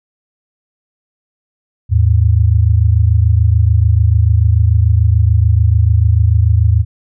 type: tone pair together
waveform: sine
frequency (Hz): 80.2 / 107.05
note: E2 / A2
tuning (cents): -47 / -47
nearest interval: perfect fourth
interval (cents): 500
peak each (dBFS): -10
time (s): 1.89-6.85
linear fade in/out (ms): 50
effects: none